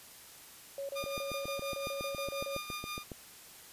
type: tone bursts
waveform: sine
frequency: 554.4 Hz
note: C#5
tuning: in tune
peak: -36 dBFS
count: 13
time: 0.78-2.57 s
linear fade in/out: 2 ms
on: 110 ms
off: 30 ms
type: tone with tremolo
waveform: 15% pulse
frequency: 1211 Hz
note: D#6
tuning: 47 cents flat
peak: -31 dBFS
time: 0.95-3.04 s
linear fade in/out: 20 ms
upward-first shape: sine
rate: 5.7 Hz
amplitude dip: 55%
type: click train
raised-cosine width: 2 ms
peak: -28 dBFS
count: 16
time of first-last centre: 1.04-3.118 s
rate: 7.22 Hz
effects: white hiss -53 dBFS RMS until 3.72 s + resampled to 32000 Hz